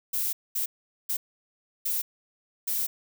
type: noise bursts at uneven times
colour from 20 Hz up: violet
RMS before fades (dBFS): -28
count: 5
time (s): 0.13-0.33 / 0.55-0.66 / 1.09-1.17 / 1.85-2.02 / 2.67-2.87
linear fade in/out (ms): 10
effects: none